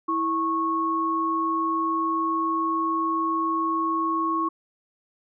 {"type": "tone pair together", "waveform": "sine", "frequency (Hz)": [327, 1100], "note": ["E4", "C#6"], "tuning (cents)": [-14, -14], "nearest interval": "octave + major sixth", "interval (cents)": 2100, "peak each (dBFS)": [-27, -23], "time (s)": [0.08, 4.49], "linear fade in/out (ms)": 10, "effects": []}